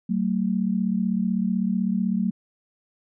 sine tone pair together, 188.89 / 224.8 Hz, F#3 / A3, +36 / +37 cents, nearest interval minor third, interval 301 cents, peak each -23 / -24 dBFS, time 0.09-2.31 s, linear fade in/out 10 ms, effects none

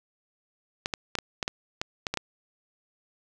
clicks, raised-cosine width 0.2 ms, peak -11 dBFS, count 10, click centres 0.859 / 0.938 / 1.153 / 1.187 / 1.428 / 1.479 / 1.815 / 2.068 / 2.14 / 2.173 s, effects none

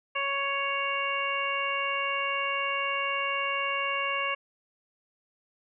harmonic tone, 556 Hz, C#5, 5 cents sharp, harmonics 1 / 2 / 3 / 4 / 5, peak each -36 / -31 / -37 / -33 / -32 dBFS, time 0.15-4.35 s, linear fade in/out 10 ms, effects none

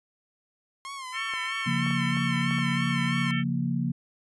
sawtooth tone with vibrato, 1064 Hz, C6, 29 cents sharp, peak -32 dBFS, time 0.85-3.31 s, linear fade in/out 0 ms, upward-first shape sine, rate 3.1 Hz, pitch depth 86 cents each way
harmonic tone, 447.2 Hz, A4, 28 cents sharp, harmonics 3 / 4 / 5 / 6 / 7, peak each -37 / -35 / -33 / -43 / -37 dBFS, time 1.12-3.44 s, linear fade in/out 50 ms
clicks, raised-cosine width 0.5 ms, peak -26 dBFS, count 6, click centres 1.337 / 1.865 / 1.907 / 2.17 / 2.51 / 2.585 s
sine chord, Bb minor, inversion first, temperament equal, 138.59 / 174.61 / 233.1 Hz, Db3 / F3 / Bb3, 0 / 0 / 0 cents, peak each -29 dBFS, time 1.66-3.92 s, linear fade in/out 10 ms
effects resampled to 24000 Hz

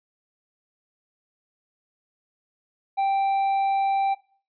triangle tone, 784 Hz, G5, in tune, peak -18 dBFS, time 2.97-4.15 s, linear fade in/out 20 ms, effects noise-tail reverb RT60 0.4 s tail -18 dB re dry + resampled to 11025 Hz

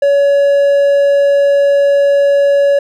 triangle tone, 564 Hz, C#5, 30 cents sharp, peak -5 dBFS, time 0.02-2.79 s, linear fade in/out 5 ms, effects none

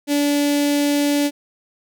sawtooth tone with notch filter, 288.6 Hz, D4, 30 cents flat, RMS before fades -18 dBFS, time 0.07-1.31 s, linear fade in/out 50 ms, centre 1200 Hz, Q 0.8, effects none

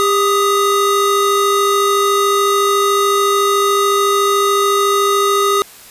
square tone pair together, 399.5 / 1252.3 Hz, G4 / D#6, +33 / +11 cents, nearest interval octave + minor sixth, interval 1978 cents, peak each -15 dBFS, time 0-5.62 s, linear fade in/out 0 ms, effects white hiss -39 dBFS RMS until 5.9 s + resampled to 32000 Hz

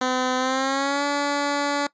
10% pulse tone with pitch glide, 255.2 to 286.5 Hz, C4 to D4, -43 to -43 cents, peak -13 dBFS, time 0.01-1.87 s, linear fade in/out 5 ms, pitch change +200 cents, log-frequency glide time 0.37-1.04 s, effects noise-tail reverb RT60 0.1 s tail -20 dB re dry + resampled to 16000 Hz

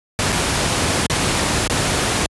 pink noise with dropouts, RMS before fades -18 dBFS, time 0.19-2.26 s, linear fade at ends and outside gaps 0 ms, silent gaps 0.322-0.326 / 1.064-1.099 / 1.676-1.698 s, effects high-pass 60 Hz 12 dB/octave + resampled to 24000 Hz

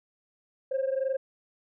sine tone pair together, 526 / 548.4 Hz, C5 / C#5, +9 / -19 cents, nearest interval minor second, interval 72 cents, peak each -26 / -29 dBFS, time 0.71-1.17 s, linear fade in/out 10 ms, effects tanh soft clip ceiling -22 dBFS

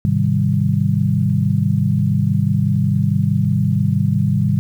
sine chord, Ab major seventh, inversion none, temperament equal with one note detuned, 104.79 / 130.81 / 155.56 / 196 Hz, Ab2 / C3 / Eb3 / G3, +16 / 0 / 0 / 0 cents, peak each -19 dBFS, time 0.05-4.59 s, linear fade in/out 0 ms, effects 8-bit

